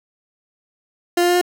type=tone with pitch steps; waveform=30% pulse; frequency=349.2 / 351.6 / 354.1 / 356.5 Hz; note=F4 / F4 / F4 / F4; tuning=0 / +12 / +24 / +36 cents; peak=-11 dBFS; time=1.17-1.414 s; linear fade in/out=5 ms; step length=61 ms; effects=none